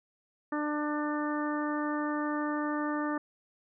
harmonic tone, 297.9 Hz, D4, 25 cents sharp, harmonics 1 / 2 / 3 / 4 / 5 / 6, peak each -31 / -38 / -39 / -37 / -43 / -41 dBFS, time 0.52-3.18 s, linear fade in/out 5 ms, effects none

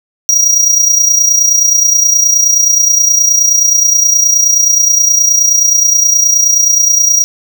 square tone with amplitude modulation, 5740 Hz, F8, 47 cents sharp, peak -4 dBFS, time 0.29-7.24 s, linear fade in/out 0 ms, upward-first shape sine, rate 29.5 Hz, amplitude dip 60%, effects none

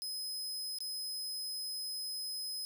sawtooth tone with dropouts, 5070 Hz, D#8, 32 cents sharp, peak -35 dBFS, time 0.02-2.65 s, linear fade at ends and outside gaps 0 ms, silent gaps 0.786-0.805 s, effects none

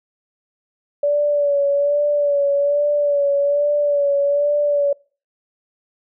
sine tone with vibrato, 575 Hz, D5, 37 cents flat, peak -14 dBFS, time 1.03-4.93 s, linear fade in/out 5 ms, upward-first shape sine, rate 1.2 Hz, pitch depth 34 cents each way, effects noise-tail reverb RT60 0.4 s tail -26 dB re dry

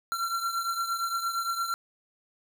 square beating tone pair, 1362 / 1370.7 Hz, F6 / F6, -44 / -33 cents, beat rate 8.7 Hz, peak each -30 / -35 dBFS, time 0.12-1.74 s, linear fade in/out 0 ms, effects none

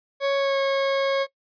40% pulse tone with pitch glide, 554.4 to 546.8 Hz, C#5 to C#5, 0 to -24 cents, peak -19 dBFS, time 0.2-1.27 s, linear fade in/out 50 ms, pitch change -24 cents, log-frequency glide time 0.36-0.58 s, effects noise-tail reverb RT60 0.1 s tail -20 dB re dry + resampled to 11025 Hz

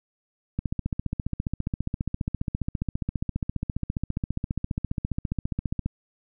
click train, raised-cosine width 5 ms, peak -14 dBFS, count 79, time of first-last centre 0.59-5.86 s, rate 14.8 Hz, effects none

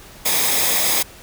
white noise with comb filter, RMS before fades -18 dBFS, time 0.25-1.03 s, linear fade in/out 10 ms, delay 0.69 ms, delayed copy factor -0.55, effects pink hiss -42 dBFS RMS until 1.22 s

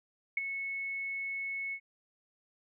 sine tone with ADSR envelope, 2200 Hz, C#7, 14 cents flat, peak -25 dBFS, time 0.37-1.8 s, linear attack 4 ms, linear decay 18 ms, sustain -9 dB, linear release 70 ms, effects none

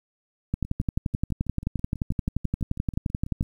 two click trains, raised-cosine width 5 ms, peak -12 / -24 dBFS, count 34 / 18, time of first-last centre 0.54-3.41 / 0.65-3.428 s, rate 11.5 / 6.12 Hz, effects 9-bit

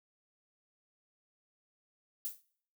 violet noise with exponential decay, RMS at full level -33 dBFS, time 2.25-2.42 s, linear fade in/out 0 ms, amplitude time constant 36 ms, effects noise-tail reverb RT60 0.6 s tail -22 dB re dry

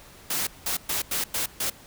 white noise bursts at uneven times, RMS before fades -27 dBFS, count 6, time 0.3-0.47 / 0.66-0.77 / 0.89-1.02 / 1.11-1.24 / 1.34-1.46 / 1.6-1.7 s, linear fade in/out 5 ms, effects pink hiss -49 dBFS RMS until 1.86 s

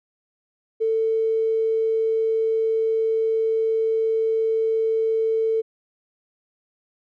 triangle tone with tanh clipping, 445.7 Hz, A4, 22 cents sharp, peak -18 dBFS, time 0.8-5.62 s, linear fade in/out 20 ms, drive 3 dB, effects none

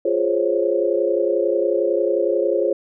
sine chord, Db major seventh, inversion first, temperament equal, 349.2 / 415.3 / 523.3 / 554.4 Hz, F4 / Ab4 / C5 / Db5, 0 / 0 / 0 / 0 cents, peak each -22 dBFS, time 0.05-2.73 s, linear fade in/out 5 ms, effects none

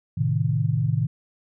sine chord, A diminished, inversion none, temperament equal, 110 / 130.81 / 155.56 Hz, A2 / C3 / Eb3, 0 / 0 / 0 cents, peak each -24 dBFS, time 0.17-1.07 s, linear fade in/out 10 ms, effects none

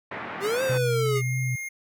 white band-pass noise, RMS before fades -35 dBFS, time 0.11-0.78 s, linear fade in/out 5 ms, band 110 to 2000 Hz, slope 24 dB/octave
square linear two-way sweep, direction up then down, 380.1 to 534 to 401.7 Hz, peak -24 dBFS, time 0.4-1.22 s, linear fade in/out 50 ms, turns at 0.63 s
sine tone with vibrato, 127.3 Hz, C3, 47 cents flat, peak -24 dBFS, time 0.69-1.56 s, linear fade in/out 10 ms, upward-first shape triangle, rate 3.2 Hz, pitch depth 29 cents each way
square tone, 2130 Hz, C7, 30 cents sharp, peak -32 dBFS, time 1.15-1.69 s, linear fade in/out 10 ms
effects none

